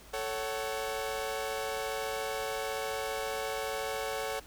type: chord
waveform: sawtooth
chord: F# minor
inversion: first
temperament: equal with one note detuned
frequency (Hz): 440 / 554.4 / 752.9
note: A4 / C#5 / F#5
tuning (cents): 0 / 0 / +30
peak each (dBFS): -33 / -33 / -35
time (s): 0.13-4.4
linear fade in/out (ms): 10
effects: added 50 Hz sine -55 dBFS peak until 4.46 s + pink hiss -54 dBFS RMS until 4.46 s